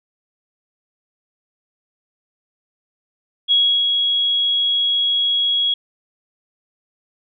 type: tone with ADSR envelope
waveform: sine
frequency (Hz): 3322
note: G#7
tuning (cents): 0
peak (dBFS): -11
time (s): 3.48-5.74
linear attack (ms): 35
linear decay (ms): 320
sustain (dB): -4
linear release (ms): 4
effects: none